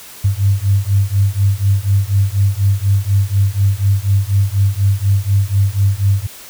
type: beating tone pair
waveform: sine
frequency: 97.1 / 101.2 Hz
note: G2 / G#2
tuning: -16 / -44 cents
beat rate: 4.1 Hz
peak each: -14 dBFS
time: 0.24-6.27 s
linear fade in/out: 10 ms
effects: white hiss -36 dBFS RMS until 6.49 s